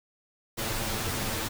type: noise with comb filter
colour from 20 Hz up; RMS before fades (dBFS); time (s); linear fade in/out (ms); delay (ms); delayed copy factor
pink; -31; 0.57-1.49; 20; 9; +0.75
effects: none